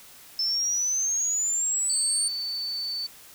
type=exponential sweep; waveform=sine; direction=up; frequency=5274 to 8870 Hz; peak=-23 dBFS; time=0.39-2.28 s; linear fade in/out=2 ms
type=tone; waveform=sine; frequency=4514 Hz; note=C#8; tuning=31 cents sharp; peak=-28 dBFS; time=1.89-3.07 s; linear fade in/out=10 ms
effects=white hiss -49 dBFS RMS until 3.34 s